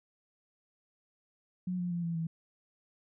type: tone with pitch steps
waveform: sine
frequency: 181.7 / 177.04 / 172.5 / 168.07 / 163.76 Hz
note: F#3 / F3 / F3 / E3 / E3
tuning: -31 / +24 / -21 / +34 / -11 cents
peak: -31 dBFS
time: 1.67-2.27 s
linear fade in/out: 5 ms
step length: 120 ms
effects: none